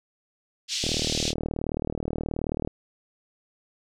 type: band-pass noise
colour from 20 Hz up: pink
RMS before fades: -29 dBFS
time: 0.68-1.34 s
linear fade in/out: 50 ms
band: 3200 to 6100 Hz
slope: 24 dB/octave
type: click train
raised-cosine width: 2 ms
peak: -15 dBFS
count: 72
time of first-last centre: 0.84-2.675 s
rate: 38.7 Hz
effects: none